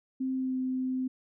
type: tone with pitch glide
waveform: sine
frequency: 261.6 to 258 Hz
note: C4 to C4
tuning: 0 to -24 cents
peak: -28 dBFS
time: 0.2-1.08 s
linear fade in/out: 10 ms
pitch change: -24 cents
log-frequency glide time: 0.33-0.57 s
effects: none